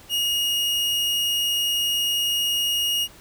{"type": "tone", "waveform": "40% pulse", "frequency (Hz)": 2866, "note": "F7", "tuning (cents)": 44, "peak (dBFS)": -20, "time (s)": [0.09, 3.08], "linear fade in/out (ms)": 50, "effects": ["pink hiss -48 dBFS RMS until 3.2 s"]}